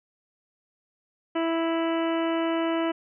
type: harmonic tone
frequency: 329.6 Hz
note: E4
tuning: in tune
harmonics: 1 / 2 / 3 / 4 / 5 / 6 / 7 / 8 / 9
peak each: -25 / -29 / -34 / -36 / -41 / -41 / -43 / -45 / -40 dBFS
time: 1.35-2.92 s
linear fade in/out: 10 ms
effects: none